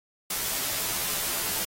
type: noise with comb filter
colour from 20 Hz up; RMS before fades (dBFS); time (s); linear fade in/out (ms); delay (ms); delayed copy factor
white; -29; 0.3-1.65; 5; 13; -0.95
effects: AAC 48 kbps